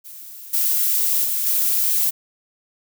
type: noise with level steps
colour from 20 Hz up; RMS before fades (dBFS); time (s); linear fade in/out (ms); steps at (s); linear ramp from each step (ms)
violet; -38 / -19 / -22 / -19; 0.04-2.11; 20; 0.53 / 1.24 / 1.46; 10
effects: none